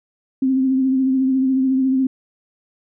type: tone with vibrato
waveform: sine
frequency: 263.2 Hz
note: C4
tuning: 10 cents sharp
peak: -14 dBFS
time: 0.42-2.07 s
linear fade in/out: 5 ms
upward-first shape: triangle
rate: 14 Hz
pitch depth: 38 cents each way
effects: none